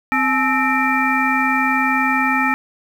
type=harmonic tone with a mistuned harmonic; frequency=261.6 Hz; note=C4; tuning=in tune; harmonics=1 / 3 / 5 / 7 / 9; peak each=-21 / -21 / -21 / -21 / -21 dBFS; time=0.12-2.54 s; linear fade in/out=0 ms; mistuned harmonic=3; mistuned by=+150 cents; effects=7-bit